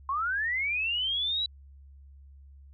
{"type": "linear sweep", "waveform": "sine", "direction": "up", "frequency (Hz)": [1046.5, 3955], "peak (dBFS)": -26, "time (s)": [0.09, 1.46], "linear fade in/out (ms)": 2, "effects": ["added 69 Hz sine -48 dBFS peak until 2.73 s", "MP3 64 kbps"]}